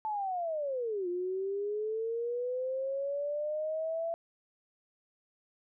sine linear two-way sweep, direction down then up, 880 to 349.2 to 673 Hz, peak -31 dBFS, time 0.05-4.14 s, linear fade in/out 0 ms, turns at 1.08 s, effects none

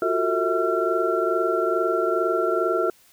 sine tone cluster, 352.7 / 375 / 450.1 / 649 / 1362 Hz, F4 / F#4 / A4 / E5 / F6, +17 / +23 / +39 / -27 / -44 cents, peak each -26 dBFS, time 0.02-2.9 s, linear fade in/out 2 ms, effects white hiss -56 dBFS RMS until 3.12 s

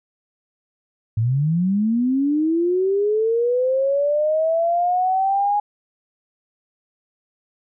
sine linear sweep, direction up, 105.4 to 830.6 Hz, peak -16 dBFS, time 1.17-5.6 s, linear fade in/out 5 ms, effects none

